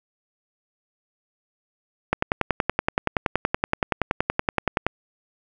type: click train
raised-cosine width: 0.5 ms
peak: -4 dBFS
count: 30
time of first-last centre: 2.13-4.866 s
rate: 10.6 Hz
effects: none